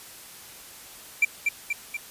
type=tone with echo; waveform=triangle; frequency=2354 Hz; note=D7; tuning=3 cents sharp; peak=-14 dBFS; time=1.22-1.25 s; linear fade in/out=5 ms; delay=240 ms; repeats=3; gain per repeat=-4 dB; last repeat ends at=1.97 s; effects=white hiss -45 dBFS RMS until 2.1 s + resampled to 32000 Hz